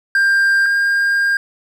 triangle tone pair in turn, 1592 / 1607.7 Hz, G6 / G6, +26 / +43 cents, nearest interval unison, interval 17 cents, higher second, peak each -9 / -11 dBFS, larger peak first, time 0.15-0.66 / 0.66-1.37 s, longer second, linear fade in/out 2 ms, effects none

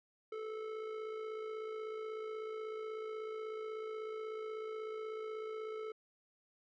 square tone with amplitude modulation, 436.5 Hz, A4, 14 cents flat, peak -39 dBFS, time 0.32-5.92 s, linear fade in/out 5 ms, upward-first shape sine, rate 56.3 Hz, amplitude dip 45%, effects low-pass 2000 Hz 12 dB/octave

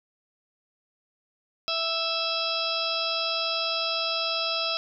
harmonic tone with a mistuned harmonic, 659.3 Hz, E5, in tune, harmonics 1 / 2 / 4 / 5 / 6 / 7 / 8, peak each -33 / -33 / -33 / -33 / -33 / -33 / -33 dBFS, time 1.68-4.77 s, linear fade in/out 0 ms, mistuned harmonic 7, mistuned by +92 cents, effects none

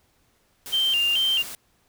white noise, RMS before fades -37 dBFS, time 0.66-1.55 s, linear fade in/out 0 ms
sine tone with vibrato, 2960 Hz, F#7, in tune, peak -19 dBFS, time 0.72-1.43 s, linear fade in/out 20 ms, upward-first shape square, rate 2.3 Hz, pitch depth 97 cents each way
effects pink hiss -65 dBFS RMS until 1.88 s

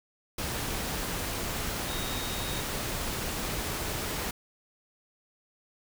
sine tone in noise, 3740 Hz, A#7, 5 cents sharp, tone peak -40 dBFS, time 1.88-2.61 s, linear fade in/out 5 ms, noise pink, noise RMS -33 dBFS, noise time 0.38-4.31 s, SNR -10 dB, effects none

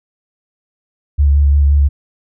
sine tone with vibrato, 71.4 Hz, D2, 48 cents flat, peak -7 dBFS, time 1.18-1.89 s, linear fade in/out 20 ms, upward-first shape square, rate 5.7 Hz, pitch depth 19 cents each way, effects none

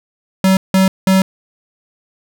square tone bursts at uneven times, 190 Hz, F#3, 46 cents sharp, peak -9 dBFS, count 3, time 0.44-0.57 / 0.74-0.88 / 1.07-1.22 s, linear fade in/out 2 ms, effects none

